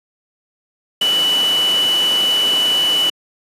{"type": "tone in noise", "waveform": "sine", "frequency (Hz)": 2965, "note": "F#7", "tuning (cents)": 3, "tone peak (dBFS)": -13, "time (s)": [1.01, 3.1], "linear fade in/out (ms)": 5, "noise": "pink", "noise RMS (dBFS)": -24, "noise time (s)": [1.01, 3.1], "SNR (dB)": 8, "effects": ["high-pass 300 Hz 12 dB/octave", "resampled to 32000 Hz"]}